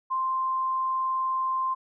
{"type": "tone", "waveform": "sine", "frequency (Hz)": 1046.5, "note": "C6", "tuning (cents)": 0, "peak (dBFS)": -24, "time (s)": [0.1, 1.75], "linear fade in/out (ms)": 20, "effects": []}